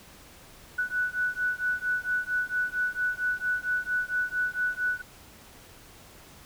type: beating tone pair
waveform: sine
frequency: 1480 / 1484.4 Hz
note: F#6 / F#6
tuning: 0 / +5 cents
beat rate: 4.4 Hz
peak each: -29 dBFS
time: 0.78-5.02 s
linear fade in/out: 10 ms
effects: pink hiss -51 dBFS RMS until 6.45 s